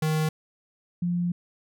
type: tone pair in turn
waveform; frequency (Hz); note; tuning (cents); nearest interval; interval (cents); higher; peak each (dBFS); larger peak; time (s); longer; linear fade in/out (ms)
square / sine; 156 / 175.1; D#3 / F3; +5 / +5; major second; 200; second; -23; neither; 0.02-0.29 / 1.02-1.32; second; 5
effects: none